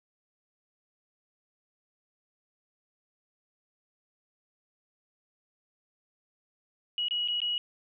sine tone with dropouts, 2911 Hz, F#7, 29 cents flat, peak -27 dBFS, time 6.98-7.58 s, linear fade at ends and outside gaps 1 ms, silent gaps 7.084-7.109 / 7.277-7.284 / 7.403-7.417 s, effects none

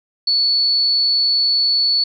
sine tone, 4435 Hz, C#8, in tune, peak -13 dBFS, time 0.27-2.04 s, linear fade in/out 5 ms, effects none

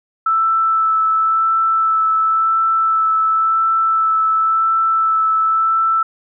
sine tone with vibrato, 1319 Hz, E6, 1 cent sharp, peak -12 dBFS, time 0.26-6.03 s, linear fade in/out 5 ms, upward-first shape sine, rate 0.94 Hz, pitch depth 11 cents each way, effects none

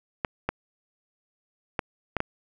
clicks, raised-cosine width 0.5 ms, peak -10 dBFS, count 5, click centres 0.248 / 0.49 / 1.792 / 2.167 / 2.204 s, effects none

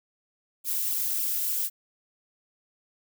violet noise with flanger, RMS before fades -28 dBFS, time 0.64-1.7 s, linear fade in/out 50 ms, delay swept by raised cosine 0.47 to 4.17 ms, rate 3.5 Hz, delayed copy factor -0.85, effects none

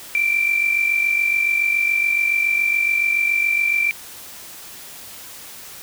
sine tone with amplitude modulation, 2351 Hz, D7, 1 cent sharp, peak -13 dBFS, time 0.15-3.91 s, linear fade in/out 0 ms, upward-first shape sine, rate 47.1 Hz, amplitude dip 60%, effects white hiss -38 dBFS RMS until 5.82 s

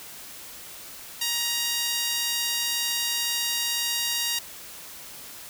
sawtooth tone with high-pass filter, 942 Hz, A#5, 18 cents sharp, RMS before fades -27 dBFS, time 1.21-4.39 s, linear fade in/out 5 ms, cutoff 3500 Hz, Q 1, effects white hiss -42 dBFS RMS until 5.49 s

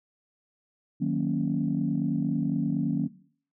sine chord, D# minor seventh, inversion none, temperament equal, 155.56 / 185 / 233.1 / 277.2 Hz, D#3 / F#3 / A#3 / C#4, 0 / 0 / 0 / 0 cents, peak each -29 dBFS, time 1-3.08 s, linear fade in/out 20 ms, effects noise-tail reverb RT60 0.5 s tail -17 dB re dry + tanh soft clip ceiling -15 dBFS

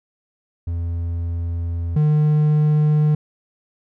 triangle tone pair in turn, 84.9 / 151.27 Hz, F2 / D#3, -48 / -48 cents, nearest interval minor seventh, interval 1000 cents, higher second, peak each -19 / -11 dBFS, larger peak second, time 0.67-1.96 / 1.96-3.15 s, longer first, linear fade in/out 5 ms, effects none

